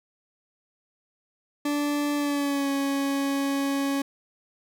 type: tone with pitch glide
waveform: 40% pulse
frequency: 291.2 to 277.2 Hz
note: D4 to C#4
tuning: -15 to 0 cents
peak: -23 dBFS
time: 1.65-4.02 s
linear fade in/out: 5 ms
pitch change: -85 cents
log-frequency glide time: 2.16-2.69 s
effects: none